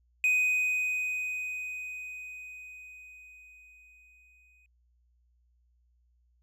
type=tone with exponential decay; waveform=triangle; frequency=2500 Hz; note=D#7; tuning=8 cents sharp; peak=-20 dBFS; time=0.24-4.66 s; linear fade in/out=1 ms; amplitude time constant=960 ms; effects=added 60 Hz sine -65 dBFS peak until 6.42 s